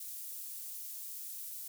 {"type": "high-pass noise", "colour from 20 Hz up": "pink", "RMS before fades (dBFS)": -44, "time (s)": [0, 1.68], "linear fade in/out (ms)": 5, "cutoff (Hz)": 12000, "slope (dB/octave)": 12, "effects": []}